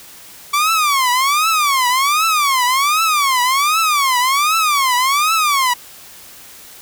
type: tone with vibrato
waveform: sawtooth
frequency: 1137 Hz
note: C#6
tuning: 44 cents sharp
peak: -9 dBFS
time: 0.53-5.74 s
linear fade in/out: 10 ms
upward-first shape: triangle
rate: 1.3 Hz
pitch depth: 280 cents each way
effects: white hiss -39 dBFS RMS until 6.81 s